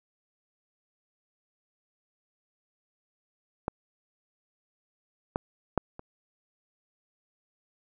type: clicks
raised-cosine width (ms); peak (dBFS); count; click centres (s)
1; -14 / -13 / -9 / -27; 4; 3.681 / 5.359 / 5.777 / 5.994
effects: none